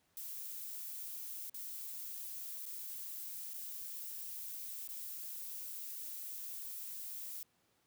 violet noise with dropouts, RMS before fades -45 dBFS, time 0.17-7.43 s, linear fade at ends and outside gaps 1 ms, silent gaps 1.497-1.543 / 2.656-2.662 / 3.536-3.541 / 4.875-4.889 s, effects pink hiss -75 dBFS RMS until 7.86 s + high-pass 100 Hz 12 dB/octave

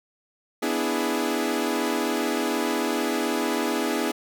sawtooth chord, E dominant seventh, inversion second, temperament equal, 246.9 / 293.7 / 329.6 / 415.3 Hz, B3 / D4 / E4 / G#4, 0 / 0 / 0 / 0 cents, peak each -25 dBFS, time 0.62-4.12 s, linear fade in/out 10 ms, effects none

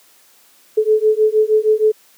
sine beating tone pair, 428.7 / 435.1 Hz, A4 / A4, -45 / -19 cents, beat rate 6.4 Hz, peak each -14 dBFS, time 0.77-1.92 s, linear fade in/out 10 ms, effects white hiss -51 dBFS RMS until 2.17 s + high-pass 200 Hz 12 dB/octave

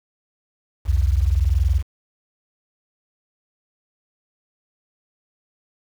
sine tone pair together, 62.2 / 83.03 Hz, B1 / E2, +13 / +13 cents, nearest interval perfect fourth, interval 500 cents, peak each -17 / -19 dBFS, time 0.85-1.83 s, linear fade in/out 50 ms, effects 7-bit

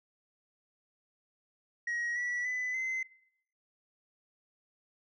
sine tone with pitch steps, 1896 / 1948.2 / 2002 / 2057 Hz, A#6 / B6 / B6 / C7, +29 / -24 / +23 / -30 cents, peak -29 dBFS, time 1.87-3.03 s, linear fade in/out 5 ms, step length 290 ms, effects noise-tail reverb RT60 0.7 s tail -21 dB re dry + tanh soft clip ceiling -30 dBFS

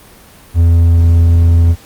triangle tone, 84.2 Hz, E2, 37 cents sharp, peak -3 dBFS, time 0.54-1.76 s, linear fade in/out 50 ms, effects pink hiss -40 dBFS RMS until 1.85 s + Opus 32 kbps

